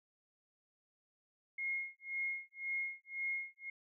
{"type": "tone with tremolo", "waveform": "sine", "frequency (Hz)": 2150, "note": "C7", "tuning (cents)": 47, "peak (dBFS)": -34, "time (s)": [1.58, 3.7], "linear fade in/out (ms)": 5, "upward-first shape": "sine", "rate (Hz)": 1.9, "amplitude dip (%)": 100, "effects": []}